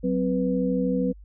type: tone cluster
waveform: sine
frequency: 186.8 / 259.7 / 492.7 Hz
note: F#3 / C4 / B4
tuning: +17 / -13 / -4 cents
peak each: -25 / -25 / -27 dBFS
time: 0.03-1.13 s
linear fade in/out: 20 ms
effects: added 50 Hz sine -43 dBFS peak until 1.24 s